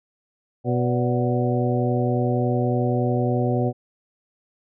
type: harmonic tone with a mistuned harmonic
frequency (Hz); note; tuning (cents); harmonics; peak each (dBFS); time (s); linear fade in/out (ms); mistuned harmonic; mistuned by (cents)
123.47; B2; 0; 1 / 2 / 3 / 4 / 5 / 6; -22 / -25 / -27 / -28 / -29 / -30; 0.64-3.73; 50; 5; -94
effects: none